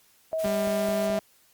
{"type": "tone with pitch glide", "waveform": "sine", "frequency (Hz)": [641, 646.6], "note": ["E5", "E5"], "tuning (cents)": [-49, -34], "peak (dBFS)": -25, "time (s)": [0.33, 1.19], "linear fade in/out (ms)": 0, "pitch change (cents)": 15, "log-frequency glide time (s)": [0.77, 0.91]}
{"type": "noise", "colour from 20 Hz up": "white", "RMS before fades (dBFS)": -43, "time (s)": [0.38, 1.08], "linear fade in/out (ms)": 20}
{"type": "tone", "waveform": "sawtooth", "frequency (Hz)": 199, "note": "G3", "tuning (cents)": 26, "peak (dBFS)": -24, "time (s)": [0.44, 1.19], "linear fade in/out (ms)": 5}
{"type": "click train", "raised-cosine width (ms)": 2, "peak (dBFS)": -26, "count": 4, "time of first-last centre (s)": [0.46, 1.101], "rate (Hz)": 4.68}
{"effects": ["white hiss -61 dBFS RMS until 1.53 s", "Opus 48 kbps"]}